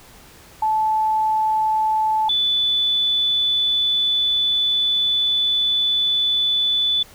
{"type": "tone pair in turn", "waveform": "sine", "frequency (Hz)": [870, 3480], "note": ["A5", "A7"], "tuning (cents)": [-20, -20], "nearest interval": "2 octaves", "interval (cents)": 2400, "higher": "second", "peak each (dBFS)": -16, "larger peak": "neither", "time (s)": [[0.62, 2.29], [2.29, 7.03]], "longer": "second", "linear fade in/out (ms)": 5, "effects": ["pink hiss -46 dBFS RMS until 7.14 s"]}